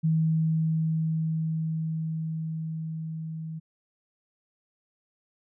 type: tone with level ramp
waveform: sine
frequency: 160 Hz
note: D#3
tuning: 49 cents sharp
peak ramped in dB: -20 to -33 dBFS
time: 0.03-3.6 s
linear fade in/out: 20 ms
effects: none